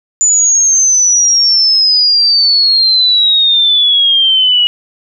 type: exponential sweep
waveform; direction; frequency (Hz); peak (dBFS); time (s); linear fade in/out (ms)
sine; down; 7040 to 2900; -6; 0.21-4.67; 0
effects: none